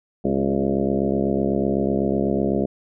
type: harmonic tone with a mistuned harmonic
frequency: 68 Hz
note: C#2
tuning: 33 cents flat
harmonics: 1 / 2 / 3 / 4 / 5 / 6 / 7 / 8 / 9 / 10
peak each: -34 / -31 / -23 / -26 / -27 / -26 / -32 / -30 / -30 / -33 dBFS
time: 0.24-2.66 s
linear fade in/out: 10 ms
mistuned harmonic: 5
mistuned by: +46 cents
effects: none